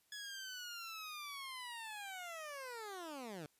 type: linear sweep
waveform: 15% pulse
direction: down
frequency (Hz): 1695 to 141.7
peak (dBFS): -39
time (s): 0.12-3.46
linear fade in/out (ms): 2
effects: white hiss -75 dBFS RMS until 3.59 s + resampled to 32000 Hz